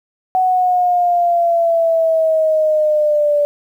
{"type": "exponential sweep", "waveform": "sine", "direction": "down", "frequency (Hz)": [747, 582], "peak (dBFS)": -11, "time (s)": [0.35, 3.45], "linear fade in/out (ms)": 0, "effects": ["8-bit"]}